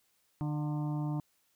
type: harmonic tone with a mistuned harmonic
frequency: 150 Hz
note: D3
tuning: 37 cents sharp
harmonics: 1 / 2 / 4 / 5 / 6 / 7 / 8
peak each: -32 / -37 / -51 / -48 / -48 / -52 / -58 dBFS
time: 0.41-1.2 s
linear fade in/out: 0 ms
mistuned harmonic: 5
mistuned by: -51 cents
effects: white hiss -73 dBFS RMS until 1.55 s